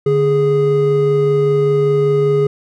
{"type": "tone pair together", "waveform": "triangle", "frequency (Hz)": [146.44, 414.2], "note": ["D3", "G#4"], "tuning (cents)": [-5, -5], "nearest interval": "octave + tritone", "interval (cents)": 1800, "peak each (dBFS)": [-15, -10], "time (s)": [0.06, 2.47], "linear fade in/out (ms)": 5, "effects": []}